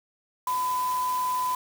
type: tone in noise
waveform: sine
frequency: 1005 Hz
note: B5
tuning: 30 cents sharp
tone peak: -24 dBFS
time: 0.47-1.55 s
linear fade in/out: 2 ms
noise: white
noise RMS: -39 dBFS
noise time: 0.47-1.55 s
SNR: +12 dB
effects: none